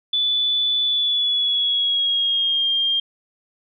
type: tone with pitch glide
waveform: sine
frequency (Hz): 3477 to 3207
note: A7 to G7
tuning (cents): -21 to +39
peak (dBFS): -17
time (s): 0.13-3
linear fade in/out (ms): 5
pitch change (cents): -140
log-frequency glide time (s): 0.83-2.68
effects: none